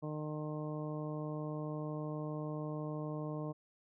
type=harmonic tone; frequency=152.2 Hz; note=D#3; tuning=38 cents flat; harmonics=1 / 2 / 3 / 4 / 5 / 6 / 7; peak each=-40 / -43 / -46 / -46 / -55 / -55 / -51 dBFS; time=0.02-3.53 s; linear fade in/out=20 ms; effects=none